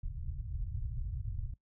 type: low-pass noise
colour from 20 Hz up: pink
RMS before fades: -38 dBFS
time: 0.03-1.54 s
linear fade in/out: 5 ms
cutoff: 130 Hz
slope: 48 dB/octave
effects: noise-tail reverb RT60 0.1 s tail -18 dB re dry